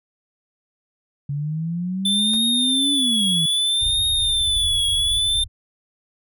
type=exponential two-way sweep; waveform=sine; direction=up then down; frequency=140 to 285.4 to 156 Hz; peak=-22 dBFS; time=1.29-3.46 s; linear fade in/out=5 ms; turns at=2.93 s
type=tone with vibrato; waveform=square; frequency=3520 Hz; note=A7; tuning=in tune; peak=-18 dBFS; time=2.05-5.44 s; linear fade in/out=5 ms; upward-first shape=triangle; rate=0.62 Hz; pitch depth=99 cents each way
type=noise with exponential decay; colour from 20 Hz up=pink; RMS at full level=-35 dBFS; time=2.33-2.45 s; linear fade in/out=5 ms; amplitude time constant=25 ms
type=low-pass noise; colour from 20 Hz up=pink; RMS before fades=-31 dBFS; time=3.81-5.48 s; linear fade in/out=20 ms; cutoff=110 Hz; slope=96 dB/octave
effects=none